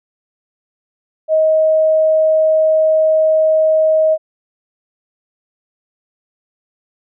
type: tone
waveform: sine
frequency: 630 Hz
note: D#5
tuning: 21 cents sharp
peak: -9 dBFS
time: 1.28-4.18 s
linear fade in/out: 50 ms
effects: none